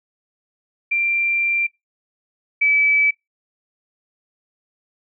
sine tone pair in turn, 2366 / 2300 Hz, D7 / D7, +12 / -37 cents, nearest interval unison, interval 49 cents, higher first, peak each -16 / -13 dBFS, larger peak second, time 0.91-1.67 / 2.61-3.11 s, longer first, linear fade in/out 10 ms, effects noise-tail reverb RT60 0.2 s tail -26 dB re dry

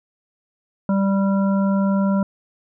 harmonic tone, 196 Hz, G3, in tune, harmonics 1 / 3 / 5 / 7, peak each -16 / -26 / -30 / -33 dBFS, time 0.89-2.23 s, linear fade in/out 2 ms, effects none

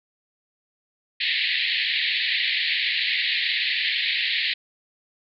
pink band-pass noise, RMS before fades -24 dBFS, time 1.2-4.54 s, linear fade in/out 10 ms, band 1800 to 4400 Hz, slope 96 dB/octave, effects none

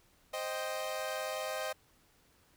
sawtooth chord, C minor, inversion none, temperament equal, 523.3 / 622.3 / 784 Hz, C5 / Eb5 / G5, 0 / 0 / 0 cents, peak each -36 / -34 / -39 dBFS, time 0.33-1.73 s, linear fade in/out 10 ms, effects pink hiss -67 dBFS RMS until 2.56 s

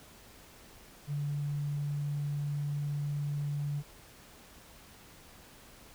triangle tone, 144.9 Hz, D3, 23 cents flat, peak -27 dBFS, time 1.07-3.83 s, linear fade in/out 50 ms, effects tanh soft clip ceiling -29 dBFS + pink hiss -55 dBFS RMS until 5.94 s

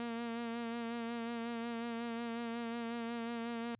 sawtooth tone with vibrato, 233.1 Hz, A#3, in tune, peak -34 dBFS, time 0-3.75 s, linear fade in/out 0 ms, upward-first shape sine, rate 5.5 Hz, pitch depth 31 cents each way, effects added 110 Hz sine -67 dBFS peak until 3.79 s + resampled to 8000 Hz

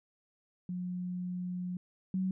sine tone pair in turn, 180 / 187.52 Hz, F#3 / F#3, -47 / +23 cents, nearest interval minor second, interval 70 cents, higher second, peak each -34 / -29 dBFS, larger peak second, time 0.69-1.77 / 2.14-2.31 s, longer first, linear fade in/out 2 ms, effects none

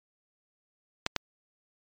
clicks, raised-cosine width 0.2 ms, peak -9 dBFS, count 2, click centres 1.064 / 1.163 s, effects MP3 96 kbps

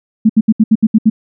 sine tone bursts, 219.1 Hz, A3, 7 cents flat, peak -4 dBFS, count 8, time 0.25-1.1 s, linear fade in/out 10 ms, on 45 ms, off 70 ms, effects none

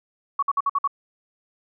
sine tone bursts, 1120 Hz, C#6, 18 cents sharp, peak -18 dBFS, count 6, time 0.39-0.876 s, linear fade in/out 5 ms, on 36 ms, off 54 ms, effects none

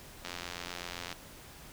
click train, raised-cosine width 0.2 ms, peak -21 dBFS, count 78, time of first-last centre 0.25-1.127 s, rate 87.8 Hz, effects pink hiss -51 dBFS RMS until 1.72 s

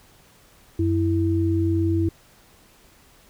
sine tone pair together, 92.49 / 329.6 Hz, F#2 / E4, 0 / 0 cents, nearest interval octave + minor seventh, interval 2200 cents, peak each -21 dBFS, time 0.79-2.09 s, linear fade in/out 5 ms, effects pink hiss -54 dBFS RMS until 3.29 s

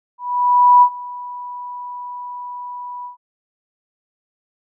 sine tone with ADSR envelope, 982 Hz, B5, 10 cents flat, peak -5 dBFS, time 0.18-3.17 s, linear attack 640 ms, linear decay 71 ms, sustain -22 dB, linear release 120 ms, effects none

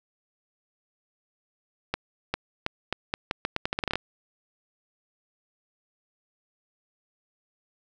accelerating click train, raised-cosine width 0.3 ms, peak -10 dBFS, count 16, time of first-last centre 1.94-3.956 s, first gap 400 ms, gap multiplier 0.81, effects none

